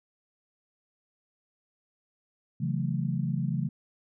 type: chord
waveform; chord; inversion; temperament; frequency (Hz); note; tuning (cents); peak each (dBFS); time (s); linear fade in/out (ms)
sine; F# minor seventh; second; equal with one note detuned; 136.53 / 164.81 / 185 / 220; C#3 / E3 / F#3 / A3; -26 / 0 / 0 / 0; -30 / -31 / -34 / -35; 2.6-3.69; 10
effects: none